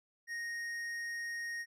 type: tone with tanh clipping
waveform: triangle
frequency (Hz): 1864.7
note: A#6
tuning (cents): 0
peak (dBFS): -39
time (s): 0.27-1.66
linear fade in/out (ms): 50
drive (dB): 14
effects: none